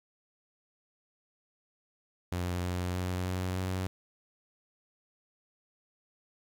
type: tone with pitch steps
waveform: sawtooth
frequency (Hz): 89 / 89.98 / 90.98 / 91.98 / 92.99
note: F2 / F#2 / F#2 / F#2 / F#2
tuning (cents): +33 / -48 / -29 / -10 / +9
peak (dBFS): -27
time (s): 2.32-3.87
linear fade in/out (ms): 0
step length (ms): 310
effects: 10-bit